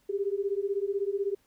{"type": "beating tone pair", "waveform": "sine", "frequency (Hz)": [390.7, 406.7], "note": ["G4", "G#4"], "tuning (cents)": [-6, -36], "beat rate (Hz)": 16, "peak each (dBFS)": -30, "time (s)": [0.09, 1.35], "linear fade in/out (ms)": 10, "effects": ["pink hiss -68 dBFS RMS until 1.46 s"]}